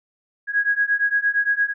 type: beating tone pair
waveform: sine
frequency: 1647 / 1655.7 Hz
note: G#6 / G#6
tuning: -15 / -6 cents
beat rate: 8.7 Hz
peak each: -21 / -20 dBFS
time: 0.47-1.74 s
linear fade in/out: 50 ms
effects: none